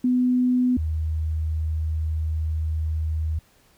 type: tone pair in turn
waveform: sine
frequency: 250 / 78.75 Hz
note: B3 / D#2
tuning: +21 / +21 cents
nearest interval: octave + minor sixth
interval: 2000 cents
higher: first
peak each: -17 / -22 dBFS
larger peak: first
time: 0.04-0.77 / 0.77-3.39 s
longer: second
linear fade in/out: 5 ms
effects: pink hiss -59 dBFS RMS until 3.77 s